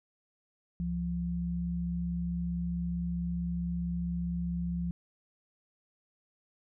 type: tone pair together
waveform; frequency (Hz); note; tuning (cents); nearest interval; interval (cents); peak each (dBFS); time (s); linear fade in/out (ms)
sine; 68.9 / 173.46; C#2 / F3; -10 / -11; octave + major third; 1599; -37 / -31; 0.8-4.91; 0
effects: none